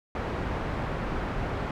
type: low-pass noise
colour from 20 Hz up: pink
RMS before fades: -31 dBFS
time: 0.15-1.71 s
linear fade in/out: 2 ms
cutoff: 1600 Hz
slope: 12 dB/octave
effects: none